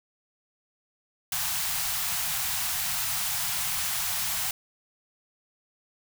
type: band-stop noise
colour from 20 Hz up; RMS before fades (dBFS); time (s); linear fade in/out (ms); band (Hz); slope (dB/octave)
white; -29; 1.32-4.51; 2; 190 to 660; 96
effects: none